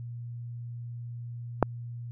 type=click; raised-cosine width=1 ms; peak=-5 dBFS; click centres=1.627 s; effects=added 119 Hz sine -36 dBFS peak until 2.11 s